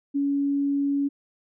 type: tone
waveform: sine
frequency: 281.4 Hz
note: C#4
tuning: 26 cents sharp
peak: -21 dBFS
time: 0.14-1.09 s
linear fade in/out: 20 ms
effects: none